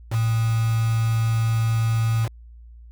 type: tone with quantisation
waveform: sine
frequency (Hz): 113.1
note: A2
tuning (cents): +48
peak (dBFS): -18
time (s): 0.1-2.29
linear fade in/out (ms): 50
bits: 5
effects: added 58 Hz sine -41 dBFS peak until 2.91 s

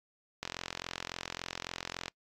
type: click train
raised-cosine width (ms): 0.2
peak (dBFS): -18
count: 73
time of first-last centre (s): 0.43-2.081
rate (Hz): 43.6
effects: noise-tail reverb RT60 0.1 s tail -26 dB re dry + AAC 64 kbps

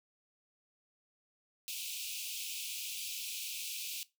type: high-pass noise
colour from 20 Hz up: pink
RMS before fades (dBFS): -41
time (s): 1.68-4.03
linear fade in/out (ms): 0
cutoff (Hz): 2400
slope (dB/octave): 96
effects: noise-tail reverb RT60 0.2 s tail -18 dB re dry

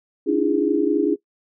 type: tone cluster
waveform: sine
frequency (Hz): 284.5 / 308.8 / 339.8 / 411.4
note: C#4 / D#4 / F4 / G#4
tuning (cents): +45 / -13 / -47 / -16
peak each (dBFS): -22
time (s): 0.26-1.16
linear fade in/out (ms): 20
effects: noise-tail reverb RT60 0.1 s tail -19 dB re dry

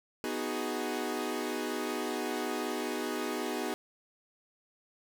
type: chord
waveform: sawtooth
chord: G# minor seventh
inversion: first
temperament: equal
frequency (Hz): 246.9 / 311.1 / 370 / 415.3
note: B3 / D#4 / F#4 / G#4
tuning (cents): 0 / 0 / 0 / 0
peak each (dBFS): -34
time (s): 0.24-3.74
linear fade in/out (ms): 0
effects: none

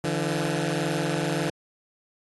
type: tone pair together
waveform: 15% pulse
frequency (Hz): 147.9 / 169.68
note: D3 / F3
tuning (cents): +13 / -50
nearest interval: major second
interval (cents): 237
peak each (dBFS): -21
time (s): 0.04-1.5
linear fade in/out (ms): 2
effects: AAC 32 kbps

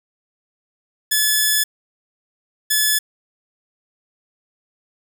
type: tone bursts at uneven times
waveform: 5% pulse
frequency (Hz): 1722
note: A6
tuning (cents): -38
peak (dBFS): -4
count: 2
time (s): 1.11-1.64 / 2.7-2.99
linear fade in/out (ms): 10
effects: none

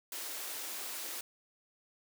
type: high-pass noise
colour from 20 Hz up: white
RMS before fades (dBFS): -41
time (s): 0.12-1.21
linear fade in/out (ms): 2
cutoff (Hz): 260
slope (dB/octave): 48
effects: none

